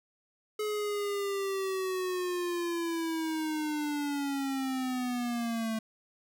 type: linear sweep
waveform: square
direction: down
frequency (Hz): 426.1 to 220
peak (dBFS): -31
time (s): 0.59-5.79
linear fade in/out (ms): 5
effects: none